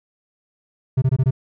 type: tone bursts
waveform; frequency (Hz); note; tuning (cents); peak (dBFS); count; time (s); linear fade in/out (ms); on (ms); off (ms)
triangle; 130.81; C3; 0; -11; 5; 0.97-1.309; 10; 51; 21
effects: none